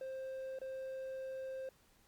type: tone with dropouts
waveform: triangle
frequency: 527 Hz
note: C5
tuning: 12 cents sharp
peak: -39 dBFS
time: 0.01-1.69 s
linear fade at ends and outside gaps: 2 ms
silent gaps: 0.588-0.615 s
effects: pink hiss -69 dBFS RMS until 2.07 s + Opus 48 kbps